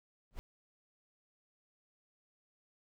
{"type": "noise with exponential growth", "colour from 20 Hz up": "brown", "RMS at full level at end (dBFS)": -37, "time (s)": [0.31, 0.39], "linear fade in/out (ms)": 0, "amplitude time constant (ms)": 17, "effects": []}